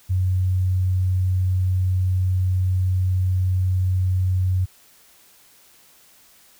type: tone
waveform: sine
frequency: 92.5 Hz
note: F#2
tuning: in tune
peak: -17 dBFS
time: 0.09-4.66 s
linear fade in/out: 20 ms
effects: white hiss -53 dBFS RMS until 6.59 s